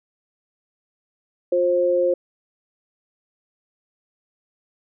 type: tone pair together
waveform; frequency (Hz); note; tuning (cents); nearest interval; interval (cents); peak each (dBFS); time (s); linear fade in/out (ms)
sine; 354.8 / 530; F4 / C5; +27 / +22; perfect fifth; 695; -22 / -17; 1.52-2.14; 5
effects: none